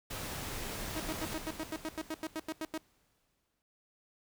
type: noise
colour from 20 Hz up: pink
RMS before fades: -40 dBFS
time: 0.1-1.34 s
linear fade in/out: 10 ms
type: tone bursts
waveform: sawtooth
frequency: 316.4 Hz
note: D#4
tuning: 29 cents sharp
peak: -31 dBFS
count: 15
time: 0.96-2.777 s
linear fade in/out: 0 ms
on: 39 ms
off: 88 ms
type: noise with exponential decay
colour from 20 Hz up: pink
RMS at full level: -43 dBFS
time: 1.32-3.62 s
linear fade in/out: 0 ms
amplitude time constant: 500 ms
effects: noise-tail reverb RT60 0.3 s tail -26 dB re dry